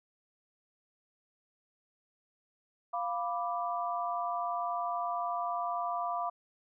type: chord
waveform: sine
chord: B diminished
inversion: second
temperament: equal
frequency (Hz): 698.5 / 987.8 / 1174.7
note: F5 / B5 / D6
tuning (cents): 0 / 0 / 0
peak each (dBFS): -34 / -37 / -36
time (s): 2.93-6.3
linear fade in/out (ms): 10
effects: none